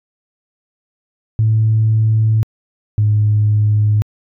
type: tone pair in turn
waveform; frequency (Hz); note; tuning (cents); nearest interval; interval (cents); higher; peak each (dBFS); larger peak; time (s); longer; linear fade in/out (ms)
sine; 110 / 105.65; A2 / G#2; 0 / +30; minor second; 70; first; -9; neither; 1.39-2.43 / 2.98-4.02; neither; 0
effects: tanh soft clip ceiling -5 dBFS